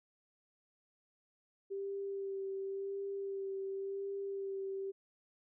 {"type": "tone with vibrato", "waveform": "sine", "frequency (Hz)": 392, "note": "G4", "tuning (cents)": 0, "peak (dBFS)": -37, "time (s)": [1.7, 4.92], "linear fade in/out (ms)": 20, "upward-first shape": "sine", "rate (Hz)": 0.92, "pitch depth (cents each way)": 18, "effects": []}